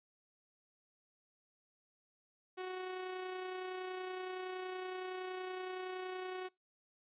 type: tone with amplitude modulation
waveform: sawtooth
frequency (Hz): 370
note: F#4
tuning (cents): 0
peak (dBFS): -35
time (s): 2.57-6.49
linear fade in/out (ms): 20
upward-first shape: sine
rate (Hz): 30.7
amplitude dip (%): 30
effects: noise-tail reverb RT60 0.2 s tail -26 dB re dry + resampled to 8000 Hz